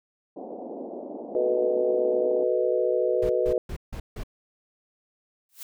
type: band-pass noise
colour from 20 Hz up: pink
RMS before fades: -37 dBFS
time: 0.36-2.44 s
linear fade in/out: 10 ms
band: 230 to 750 Hz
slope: 48 dB/octave
type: chord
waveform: sine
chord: B dominant seventh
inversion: second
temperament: equal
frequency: 370 / 440 / 493.9 / 622.3 Hz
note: F#4 / A4 / B4 / D#5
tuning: 0 / 0 / 0 / 0 cents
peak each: -27 / -29 / -24 / -28 dBFS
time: 1.35-3.58 s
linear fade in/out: 2 ms
type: noise bursts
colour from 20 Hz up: brown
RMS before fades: -33 dBFS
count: 5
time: 3.22-4.235 s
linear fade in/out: 5 ms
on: 75 ms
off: 160 ms
type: noise with exponential growth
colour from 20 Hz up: blue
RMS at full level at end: -35 dBFS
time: 5.49-5.63 s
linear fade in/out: 2 ms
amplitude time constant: 30 ms
effects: none